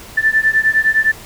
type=beating tone pair; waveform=sine; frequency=1760 / 1769.8 Hz; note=A6 / A6; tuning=0 / +10 cents; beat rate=9.8 Hz; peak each=-14 dBFS; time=0.17-1.12 s; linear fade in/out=10 ms; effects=pink hiss -36 dBFS RMS until 1.25 s